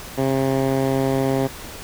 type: tone with band-pass filter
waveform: 10% pulse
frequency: 134.2 Hz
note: C3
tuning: 44 cents sharp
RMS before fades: -20 dBFS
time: 0.17-1.48 s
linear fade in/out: 20 ms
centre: 290 Hz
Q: 0.53
effects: pink hiss -36 dBFS RMS until 1.83 s